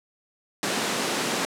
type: high-pass noise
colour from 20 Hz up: pink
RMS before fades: -26 dBFS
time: 0.63-1.45 s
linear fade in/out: 0 ms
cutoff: 190 Hz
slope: 24 dB/octave
effects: low-pass 9000 Hz 12 dB/octave